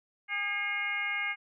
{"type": "harmonic tone with a mistuned harmonic", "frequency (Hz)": 407, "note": "G#4", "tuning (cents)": -35, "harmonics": [2, 3, 4, 5, 6, 7], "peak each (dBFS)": [-43, -42, -37, -31, -42, -43], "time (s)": [0.28, 1.36], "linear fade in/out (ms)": 50, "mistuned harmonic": 5, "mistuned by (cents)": 91, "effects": []}